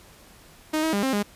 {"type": "tone with pitch steps", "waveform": "sawtooth", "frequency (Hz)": [310.6, 319.1, 201.8, 265.6, 204.9], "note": ["D#4", "D#4", "G#3", "C4", "G#3"], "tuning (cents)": [-3, 44, -49, 26, -23], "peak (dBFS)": -18, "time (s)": [0.73, 1.23], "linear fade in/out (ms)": 10, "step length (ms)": 100, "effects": ["pink hiss -51 dBFS RMS until 1.35 s", "resampled to 32000 Hz"]}